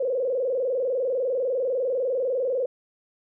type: tone with vibrato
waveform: sine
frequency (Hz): 511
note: C5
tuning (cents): -41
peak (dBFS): -22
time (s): 0-2.66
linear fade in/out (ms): 5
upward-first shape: square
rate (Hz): 20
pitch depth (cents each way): 97
effects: none